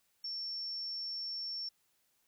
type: tone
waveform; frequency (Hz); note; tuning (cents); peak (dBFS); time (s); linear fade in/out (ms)
sine; 5440; F8; -46; -37; 0.24-1.69; 5
effects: white hiss -75 dBFS RMS until 2.27 s